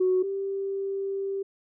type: tone pair in turn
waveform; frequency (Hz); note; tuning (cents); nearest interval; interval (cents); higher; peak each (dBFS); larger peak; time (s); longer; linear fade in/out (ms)
sine; 370 / 392; F#4 / G4; 0 / 0; minor second; 100; second; -19 / -27; first; 0-0.23 / 0.23-1.43; second; 10
effects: tanh soft clip ceiling -15 dBFS